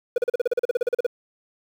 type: tone bursts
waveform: triangle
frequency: 486.5 Hz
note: B4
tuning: 26 cents flat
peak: -15 dBFS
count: 16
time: 0.16-1.066 s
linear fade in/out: 5 ms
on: 21 ms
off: 38 ms
effects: 8-bit